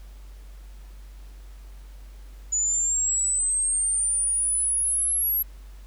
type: exponential sweep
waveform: sine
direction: up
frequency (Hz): 6900 to 11680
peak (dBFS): -21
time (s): 2.52-5.43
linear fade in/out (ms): 10
effects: added 48 Hz sine -40 dBFS peak until 5.86 s + pink hiss -57 dBFS RMS until 5.86 s